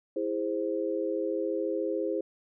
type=chord; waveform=sine; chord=E augmented; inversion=none; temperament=equal with one note detuned; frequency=329.6 / 409.4 / 523.3 Hz; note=E4 / G#4 / B#4; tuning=0 / -25 / 0 cents; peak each=-32 dBFS; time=0.16-2.21 s; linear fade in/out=5 ms; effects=none

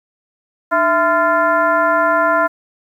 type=tone with frequency modulation; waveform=sine; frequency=1025 Hz; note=C6; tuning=36 cents flat; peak=-11 dBFS; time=0.71-2.48 s; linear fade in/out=20 ms; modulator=362 Hz; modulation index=1.5; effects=high-pass 150 Hz 12 dB/octave + 8-bit

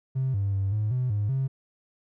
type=tone with pitch steps; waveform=triangle; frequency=131.8 / 99.3 / 97.6 / 106.2 / 126.6 / 103.3 / 133.8 Hz; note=C3 / G2 / G2 / G#2 / B2 / G#2 / C3; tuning=+13 / +23 / -7 / +39 / +43 / -9 / +39 cents; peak=-20 dBFS; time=0.15-1.48 s; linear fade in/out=20 ms; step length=190 ms; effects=tanh soft clip ceiling -20 dBFS

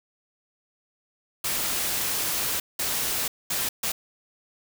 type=noise bursts at uneven times; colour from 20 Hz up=white; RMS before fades=-27 dBFS; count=4; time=1.44-2.6 / 2.79-3.28 / 3.5-3.69 / 3.83-3.92 s; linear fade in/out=5 ms; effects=none

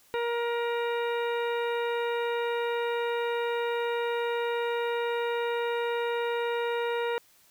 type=harmonic tone; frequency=471.9 Hz; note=A#4; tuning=21 cents sharp; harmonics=1 / 2 / 3 / 4 / 5 / 6 / 8; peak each=-28 / -34 / -38 / -40 / -42 / -44 / -46 dBFS; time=0.14-7.18 s; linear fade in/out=0 ms; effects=white hiss -61 dBFS RMS until 7.5 s

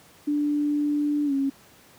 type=tone with pitch glide; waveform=sine; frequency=293.7 to 274 Hz; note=D4 to C#4; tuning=0 to -20 cents; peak=-21 dBFS; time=0.27-1.5 s; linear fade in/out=10 ms; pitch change=-120 cents; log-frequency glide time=1.25-1.33 s; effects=pink hiss -53 dBFS RMS until 1.98 s + high-pass 100 Hz 12 dB/octave

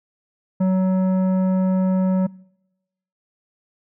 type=tone with tanh clipping; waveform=triangle; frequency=187.1 Hz; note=F#3; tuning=20 cents sharp; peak=-17 dBFS; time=0.6-2.27 s; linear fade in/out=10 ms; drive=15 dB; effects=noise-tail reverb RT60 0.9 s tail -25 dB re dry

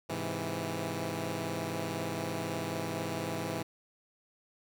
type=chord; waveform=10% pulse; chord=Ab augmented; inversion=none; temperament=equal; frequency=103.83 / 130.81 / 164.81 Hz; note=Ab2 / C3 / E3; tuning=0 / 0 / 0 cents; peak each=-30 / -32 / -28 dBFS; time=0.09-3.63 s; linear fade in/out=10 ms; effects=none

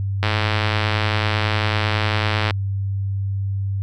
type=click train; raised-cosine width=0.3 ms; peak=-4 dBFS; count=247; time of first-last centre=0.23-2.508 s; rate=108 Hz; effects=added 98 Hz sine -20 dBFS peak until 3.82 s

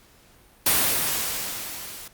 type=noise with level ramp; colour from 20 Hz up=white; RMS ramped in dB=-18 to -40 dBFS; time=0.66-2.08 s; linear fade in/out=5 ms; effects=pink hiss -55 dBFS RMS until 2.13 s + Opus 48 kbps

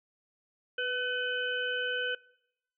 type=harmonic tone with a mistuned harmonic; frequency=504 Hz; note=B4; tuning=35 cents sharp; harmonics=1 / 3 / 5 / 6; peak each=-35 / -32 / -42 / -36 dBFS; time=0.78-2.15 s; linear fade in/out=5 ms; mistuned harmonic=1; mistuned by=-30 cents; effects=noise-tail reverb RT60 0.8 s tail -22 dB re dry

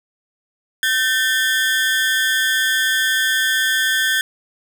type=ring-modulated tone; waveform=30% pulse; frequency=1667 Hz; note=G#6; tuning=6 cents sharp; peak=-10 dBFS; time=0.83-4.21 s; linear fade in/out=0 ms; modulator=125 Hz; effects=none

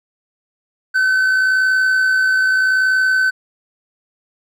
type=tone with amplitude modulation; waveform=triangle; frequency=1523 Hz; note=F#6; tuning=50 cents sharp; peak=-9 dBFS; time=0.94-3.31 s; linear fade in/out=20 ms; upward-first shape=sine; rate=60.8 Hz; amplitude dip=30%; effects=none

